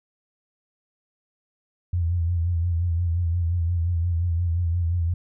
sine tone with vibrato, 85.7 Hz, F2, 32 cents flat, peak -20 dBFS, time 1.93-5.14 s, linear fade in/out 5 ms, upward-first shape sine, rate 5.7 Hz, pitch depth 64 cents each way, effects none

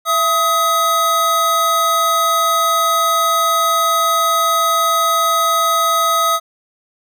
square tone pair together, 669.3 / 1265 Hz, E5 / D#6, +26 / +28 cents, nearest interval major seventh, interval 1102 cents, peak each -21 / -14 dBFS, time 0.05-6.4 s, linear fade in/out 50 ms, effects none

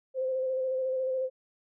sine tone with vibrato, 520 Hz, C5, 11 cents flat, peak -27 dBFS, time 0.14-1.3 s, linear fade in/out 50 ms, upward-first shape square, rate 14 Hz, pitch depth 19 cents each way, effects none

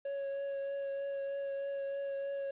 triangle tone with vibrato, 554.4 Hz, C#5, in tune, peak -33 dBFS, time 0.05-2.51 s, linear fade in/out 5 ms, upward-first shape triangle, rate 3.2 Hz, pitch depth 14 cents each way, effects resampled to 8000 Hz + 11-bit

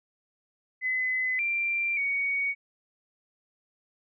sine tone with pitch steps, 2024 / 2365 / 2239 Hz, B6 / D7 / C#7, +42 / +12 / +17 cents, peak -25 dBFS, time 0.81-2.55 s, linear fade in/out 50 ms, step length 580 ms, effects none

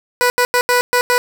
15% pulse tone bursts at uneven times, 492 Hz, B4, 7 cents flat, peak -5 dBFS, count 6, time 0.21-0.3 / 0.38-0.45 / 0.54-0.61 / 0.69-0.81 / 0.93-1.01 / 1.1-1.18 s, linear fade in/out 0 ms, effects none

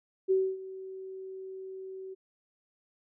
sine tone with ADSR envelope, 379.9 Hz, F#4, 46 cents sharp, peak -21 dBFS, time 0.28-2.15 s, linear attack 29 ms, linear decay 260 ms, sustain -18 dB, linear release 21 ms, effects none

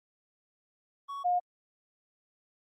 triangle / sine tone pair in turn, 1117 / 714.3 Hz, C#6 / F5, +13 / +39 cents, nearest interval minor sixth, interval 774 cents, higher first, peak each -34 / -24 dBFS, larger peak second, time 1.08-1.24 / 1.24-1.4 s, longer neither, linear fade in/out 20 ms, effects Opus 32 kbps

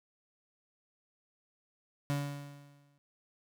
35% pulse tone with exponential decay, 142.9 Hz, D3, 47 cents flat, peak -27 dBFS, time 2.1-2.98 s, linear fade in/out 0 ms, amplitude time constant 190 ms, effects none

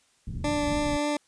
pink low-pass noise, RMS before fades -34 dBFS, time 0.27-0.97 s, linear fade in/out 5 ms, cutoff 220 Hz, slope 24 dB/octave
20% pulse tone with vibrato, 293.7 Hz, D4, in tune, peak -20 dBFS, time 0.44-1.17 s, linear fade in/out 5 ms, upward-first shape triangle, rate 3.5 Hz, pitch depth 12 cents each way
effects white hiss -65 dBFS RMS until 1.27 s + resampled to 22050 Hz

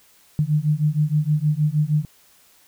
sine beating tone pair, 148 / 154.4 Hz, D3 / D#3, +14 / -13 cents, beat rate 6.4 Hz, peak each -20 dBFS, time 0.39-2.05 s, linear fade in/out 0 ms, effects white hiss -55 dBFS RMS until 2.67 s

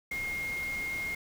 sine tone in noise, 2137 Hz, C7, 36 cents sharp, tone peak -32 dBFS, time 0.11-1.15 s, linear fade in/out 5 ms, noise pink, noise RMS -44 dBFS, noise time 0.11-1.15 s, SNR +9 dB, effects none

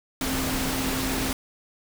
sine tone in noise, 262.9 Hz, C4, 8 cents sharp, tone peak -29 dBFS, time 0.21-1.33 s, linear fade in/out 2 ms, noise pink, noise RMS -28 dBFS, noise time 0.21-1.33 s, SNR -4 dB, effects none

